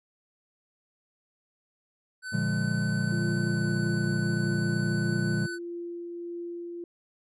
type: tone with pitch glide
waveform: square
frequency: 1512 to 1499 Hz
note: F#6 to F#6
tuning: +37 to +22 cents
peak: -35 dBFS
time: 2.22-5.59 s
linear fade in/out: 50 ms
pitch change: -15 cents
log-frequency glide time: 3.45-3.67 s
type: chord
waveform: triangle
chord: Bb dominant seventh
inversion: none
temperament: equal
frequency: 116.54 / 146.83 / 174.61 / 207.7 Hz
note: Bb2 / D3 / F3 / Ab3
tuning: 0 / 0 / 0 / 0 cents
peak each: -29 dBFS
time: 2.32-5.47 s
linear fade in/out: 20 ms
type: tone with tremolo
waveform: sine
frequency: 344.7 Hz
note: F4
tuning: 23 cents flat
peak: -33 dBFS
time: 3.12-6.84 s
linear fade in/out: 2 ms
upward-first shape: triangle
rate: 1.6 Hz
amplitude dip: 25%
effects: resampled to 24000 Hz